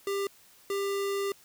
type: tone bursts at uneven times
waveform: square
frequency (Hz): 397.4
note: G4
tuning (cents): +24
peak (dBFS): -29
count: 2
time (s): 0.07-0.27 / 0.7-1.32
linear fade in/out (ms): 2
effects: white hiss -58 dBFS RMS until 1.44 s